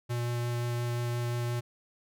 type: tone with vibrato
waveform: square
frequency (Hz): 120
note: B2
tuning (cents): -49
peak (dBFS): -30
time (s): 0.09-1.61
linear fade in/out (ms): 20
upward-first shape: sine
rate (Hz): 5.7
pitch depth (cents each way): 8
effects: none